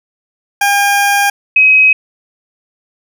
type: tone pair in turn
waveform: 20% pulse / sine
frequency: 806 / 2538 Hz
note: G5 / D#7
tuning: +48 / +34 cents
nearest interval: octave + minor sixth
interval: 1986 cents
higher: second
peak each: -4 dBFS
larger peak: neither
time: 0.61-1.3 / 1.56-1.93 s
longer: first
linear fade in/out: 5 ms
effects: none